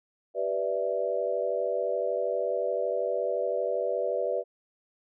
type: chord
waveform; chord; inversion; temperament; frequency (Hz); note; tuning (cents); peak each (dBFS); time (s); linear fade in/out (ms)
sine; E minor seventh; first; equal with one note detuned; 388.4 / 493.9 / 587.3 / 659.3; G4 / B4 / D5 / E5; -16 / 0 / 0 / 0; -34 / -30 / -30 / -33; 0.34-4.44; 50
effects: none